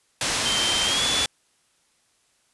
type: low-pass noise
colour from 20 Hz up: white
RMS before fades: -25 dBFS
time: 0.21-1.26 s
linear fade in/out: 2 ms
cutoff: 6800 Hz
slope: 12 dB/octave
type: tone with pitch glide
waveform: sine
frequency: 3127 to 3450 Hz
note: G7 to A7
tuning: -5 to -35 cents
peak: -23 dBFS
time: 0.45-1.26 s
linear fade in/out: 10 ms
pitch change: +170 cents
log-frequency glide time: 0.84-1.05 s
effects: white hiss -65 dBFS RMS until 2.53 s + resampled to 24000 Hz